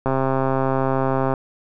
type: click train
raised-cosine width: 1 ms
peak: -7 dBFS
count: 171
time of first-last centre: 0.06-1.338 s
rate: 133 Hz
effects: none